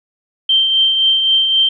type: tone with tremolo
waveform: sine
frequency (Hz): 3136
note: G7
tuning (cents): 0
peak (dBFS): -8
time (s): 0.49-1.69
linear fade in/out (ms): 5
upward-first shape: triangle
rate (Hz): 3.8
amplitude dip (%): 45
effects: none